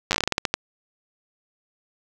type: slowing click train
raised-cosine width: 0.2 ms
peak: -3 dBFS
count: 13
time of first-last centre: 0.11-0.54 s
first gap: 9 ms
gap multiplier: 1.23
effects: none